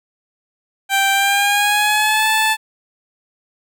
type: tone with pitch glide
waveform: 15% pulse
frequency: 784 to 874.9 Hz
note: G5 to A5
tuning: 0 to -10 cents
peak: -7 dBFS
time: 0.89-2.57 s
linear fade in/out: 50 ms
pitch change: +190 cents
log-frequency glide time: 1.13-2.29 s
effects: none